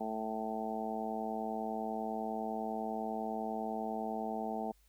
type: harmonic tone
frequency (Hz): 110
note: A2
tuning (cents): 0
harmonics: 2 / 3 / 4 / 5 / 6 / 7 / 8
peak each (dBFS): -40 / -47 / -43 / -50 / -42 / -40 / -46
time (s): 0-4.72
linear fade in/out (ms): 10
effects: added 50 Hz sine -65 dBFS peak until 4.88 s + white hiss -72 dBFS RMS until 4.88 s